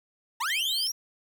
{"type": "linear sweep", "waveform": "40% pulse", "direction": "up", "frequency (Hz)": [834, 5800], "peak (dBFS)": -26, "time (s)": [0.4, 0.92], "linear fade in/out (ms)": 10}
{"type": "tone", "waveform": "sine", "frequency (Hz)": 3136, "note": "G7", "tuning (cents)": 0, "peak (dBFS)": -30, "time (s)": [0.5, 0.87], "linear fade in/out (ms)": 0}
{"effects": ["9-bit"]}